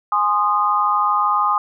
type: chord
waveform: sine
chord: Ab major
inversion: none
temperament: equal with one note detuned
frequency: 830.6 / 1046.5 / 1233.8 Hz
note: Ab5 / C6 / Eb6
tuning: 0 / 0 / -15 cents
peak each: -21 / -20 / -17 dBFS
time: 0.12-1.58 s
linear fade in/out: 2 ms
effects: none